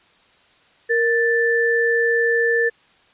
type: tone pair together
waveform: sine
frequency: 466.8 / 1762.4 Hz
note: A#4 / A6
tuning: +2 / +2 cents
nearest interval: octave + major seventh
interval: 2300 cents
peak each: -18 dBFS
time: 0.89-2.7 s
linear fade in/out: 20 ms
effects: white hiss -55 dBFS RMS until 3.13 s + resampled to 8000 Hz